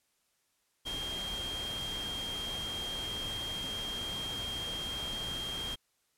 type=tone in noise; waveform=sine; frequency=3210 Hz; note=G7; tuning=40 cents sharp; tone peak=-36 dBFS; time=0.85-5.76 s; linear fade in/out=20 ms; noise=pink; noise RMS=-42 dBFS; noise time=0.85-5.76 s; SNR=+3 dB; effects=white hiss -75 dBFS RMS until 6.17 s + low-pass 12000 Hz 12 dB/octave